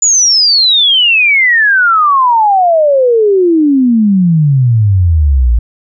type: exponential sweep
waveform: sine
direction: down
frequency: 7040 to 55 Hz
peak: -5 dBFS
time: 0.02-5.59 s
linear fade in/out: 5 ms
effects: none